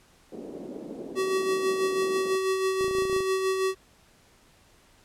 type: band-pass noise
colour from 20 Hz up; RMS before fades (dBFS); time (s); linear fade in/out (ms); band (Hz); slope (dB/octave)
white; -39; 0.32-2.36; 5; 210 to 450; 24
type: tone with tremolo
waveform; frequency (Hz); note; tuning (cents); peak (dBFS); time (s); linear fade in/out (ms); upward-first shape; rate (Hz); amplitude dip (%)
square; 380; F#4; +46; -23; 1.15-3.75; 50; sine; 6.1; 40
type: clicks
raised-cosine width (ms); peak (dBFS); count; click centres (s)
2; -25; 12; 2.81 / 2.844 / 2.881 / 2.911 / 2.951 / 2.985 / 3.022 / 3.053 / 3.098 / 3.129 / 3.164 / 3.205
effects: pink hiss -59 dBFS RMS until 5.04 s + low-pass 11000 Hz 12 dB/octave